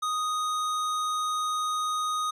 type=tone; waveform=square; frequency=1244.5 Hz; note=D#6; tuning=in tune; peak=-27 dBFS; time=0.02-2.31 s; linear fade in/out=10 ms; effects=low-pass 10000 Hz 12 dB/octave